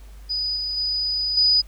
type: tone with level steps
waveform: sine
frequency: 4964 Hz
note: D#8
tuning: 5 cents flat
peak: -22 / -24 / -21 / -14 dBFS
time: 0.29-1.62 s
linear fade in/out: 20 ms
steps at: 0.56 / 0.77 / 1.37 s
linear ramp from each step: 5 ms
effects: added 50 Hz sine -39 dBFS peak until 1.67 s + pink hiss -54 dBFS RMS until 1.67 s